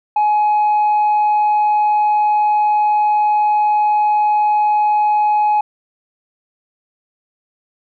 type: tone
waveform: sine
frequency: 842 Hz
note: G#5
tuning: 24 cents sharp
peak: -9 dBFS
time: 0.16-5.61 s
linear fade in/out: 5 ms
effects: tanh soft clip ceiling -10 dBFS